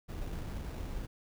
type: noise with sample-and-hold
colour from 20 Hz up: brown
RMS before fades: -39 dBFS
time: 0.08-1.07 s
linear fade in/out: 20 ms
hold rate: 3150 Hz
effects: none